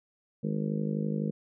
harmonic tone, 51.91 Hz, G#1, in tune, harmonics 3 / 4 / 5 / 6 / 7 / 8 / 9 / 10, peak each -32 / -31 / -44 / -41 / -44 / -44 / -39 / -45 dBFS, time 0.43-1.31 s, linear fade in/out 10 ms, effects none

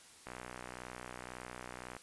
click train, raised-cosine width 0.5 ms, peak -29 dBFS, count 106, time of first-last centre 0.27-1.966 s, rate 61.9 Hz, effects white hiss -58 dBFS RMS until 2.02 s + resampled to 24000 Hz

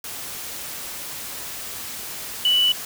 sine tone in noise, 2967 Hz, F#7, 4 cents sharp, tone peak -15 dBFS, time 2.45-2.72 s, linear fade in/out 2 ms, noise white, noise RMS -33 dBFS, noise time 0.04-2.85 s, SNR +15 dB, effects none

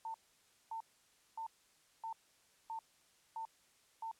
sine tone bursts, 899 Hz, A5, 37 cents sharp, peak -40 dBFS, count 7, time 0.05-4.114 s, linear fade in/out 2 ms, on 92 ms, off 570 ms, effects white hiss -70 dBFS RMS until 4.19 s + low-pass 10000 Hz 12 dB/octave

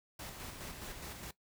pink noise with tremolo, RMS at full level -45 dBFS, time 0.19-1.31 s, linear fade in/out 5 ms, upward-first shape square, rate 4.8 Hz, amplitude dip 35%, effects noise-tail reverb RT60 0.1 s tail -17 dB re dry

